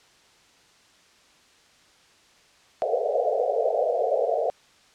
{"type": "band-pass noise", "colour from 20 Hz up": "pink", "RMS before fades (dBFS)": -24, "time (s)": [2.82, 4.5], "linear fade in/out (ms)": 0, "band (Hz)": [440, 730], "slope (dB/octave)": 96, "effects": ["white hiss -57 dBFS RMS until 4.94 s", "low-pass 6000 Hz 12 dB/octave"]}